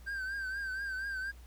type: tone with vibrato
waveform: triangle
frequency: 1567 Hz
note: G6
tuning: 1 cent flat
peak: -33 dBFS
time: 0.06-1.32 s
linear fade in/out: 20 ms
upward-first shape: triangle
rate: 4.2 Hz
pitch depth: 72 cents each way
effects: added 60 Hz sine -49 dBFS peak until 1.46 s + pink hiss -62 dBFS RMS until 1.46 s